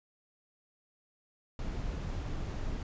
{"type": "noise", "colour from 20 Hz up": "brown", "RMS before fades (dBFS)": -36, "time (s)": [1.59, 2.83], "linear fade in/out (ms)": 2, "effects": ["resampled to 16000 Hz"]}